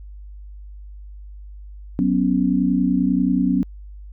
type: chord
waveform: sine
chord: F# suspended fourth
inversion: none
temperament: equal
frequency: 185 / 246.9 / 277.2 Hz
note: F#3 / B3 / C#4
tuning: 0 / 0 / 0 cents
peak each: -20 dBFS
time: 1.99-3.63 s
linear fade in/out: 0 ms
effects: added 50 Hz sine -35 dBFS peak until 4.12 s